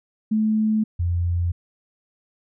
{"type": "tone pair in turn", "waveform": "sine", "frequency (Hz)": [216.7, 86.75], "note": ["A3", "F2"], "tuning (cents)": [-26, -11], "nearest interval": "octave + major third", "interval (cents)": 1585, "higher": "first", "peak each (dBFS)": [-17, -19], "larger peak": "first", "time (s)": [[0.31, 0.84], [0.99, 1.52]], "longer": "neither", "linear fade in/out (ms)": 10, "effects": []}